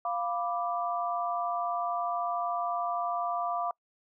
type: chord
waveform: sine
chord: B diminished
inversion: second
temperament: equal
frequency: 698.5 / 987.8 / 1174.7 Hz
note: F5 / B5 / D6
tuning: 0 / 0 / 0 cents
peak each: -31 / -37 / -33 dBFS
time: 0.05-3.71 s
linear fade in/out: 2 ms
effects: noise-tail reverb RT60 0.1 s tail -26 dB re dry